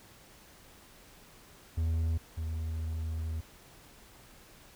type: tone pair in turn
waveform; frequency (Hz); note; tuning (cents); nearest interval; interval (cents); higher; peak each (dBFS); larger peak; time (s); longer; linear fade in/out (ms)
triangle; 81.4 / 80.33; E2 / E2; -21 / -44; unison; 23; first; -25 / -30; first; 1.77-2.18 / 2.37-3.41; second; 10
effects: pink hiss -56 dBFS RMS until 4.75 s